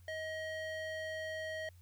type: tone with band-pass filter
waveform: square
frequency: 632 Hz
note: D#5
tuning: 27 cents sharp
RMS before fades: -41 dBFS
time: 0.08-1.69 s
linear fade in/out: 2 ms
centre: 1600 Hz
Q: 1.1
effects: added 88 Hz sine -56 dBFS peak until 1.81 s + white hiss -71 dBFS RMS until 1.81 s